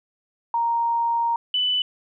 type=tone pair in turn; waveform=sine; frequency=932.3 / 2991 Hz; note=A#5 / F#7; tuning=0 / +18 cents; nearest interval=octave + minor sixth; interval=2018 cents; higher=second; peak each=-19 dBFS; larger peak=neither; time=0.54-1.36 / 1.54-1.82 s; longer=first; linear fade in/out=2 ms; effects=none